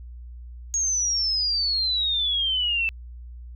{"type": "exponential sweep", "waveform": "sine", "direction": "down", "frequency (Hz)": [6630, 2637], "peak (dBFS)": -21, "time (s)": [0.74, 2.89], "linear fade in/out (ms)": 0, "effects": ["added 60 Hz sine -37 dBFS peak until 3.55 s"]}